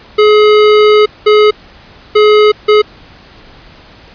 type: tone bursts at uneven times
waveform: square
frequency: 423 Hz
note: G#4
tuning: 32 cents sharp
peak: -4 dBFS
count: 4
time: 0.18-1.06 / 1.26-1.51 / 2.15-2.52 / 2.68-2.82 s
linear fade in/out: 10 ms
effects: pink hiss -38 dBFS RMS until 4.14 s + resampled to 11025 Hz